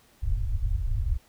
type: low-pass noise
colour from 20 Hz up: pink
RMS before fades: -26 dBFS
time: 0.22-1.18 s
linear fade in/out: 20 ms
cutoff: 110 Hz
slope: 96 dB/octave
effects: pink hiss -60 dBFS RMS until 1.28 s